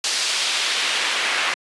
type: noise with band-pass filter sweep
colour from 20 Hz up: pink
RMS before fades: -22 dBFS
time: 0.04-1.54 s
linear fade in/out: 2 ms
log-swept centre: 4800 to 2100 Hz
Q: 1.1
effects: high-pass 300 Hz 12 dB/octave + resampled to 24000 Hz